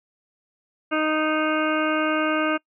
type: harmonic tone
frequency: 310 Hz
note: D#4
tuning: 6 cents flat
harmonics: 1 / 2 / 3 / 4 / 5 / 7 / 8 / 9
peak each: -24 / -26 / -35 / -27 / -28 / -33 / -35 / -33 dBFS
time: 0.91-2.58 s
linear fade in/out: 20 ms
effects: noise-tail reverb RT60 0.1 s tail -25 dB re dry

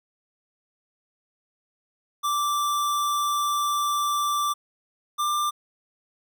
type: tone pair in turn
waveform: square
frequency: 1172 / 1188.4 Hz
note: D6 / D6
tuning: -4 / +20 cents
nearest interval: unison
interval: 24 cents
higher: second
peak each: -23 / -23 dBFS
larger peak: neither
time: 2.23-4.54 / 5.18-5.51 s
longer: first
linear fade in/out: 20 ms
effects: none

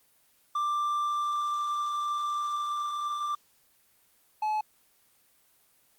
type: tone pair in turn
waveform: triangle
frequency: 1181 / 857 Hz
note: D6 / A5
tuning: +9 / -46 cents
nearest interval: tritone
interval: 555 cents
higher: first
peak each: -24 dBFS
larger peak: neither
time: 0.55-3.35 / 4.42-4.61 s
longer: first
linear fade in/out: 5 ms
effects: white hiss -65 dBFS RMS until 5.98 s + Opus 24 kbps

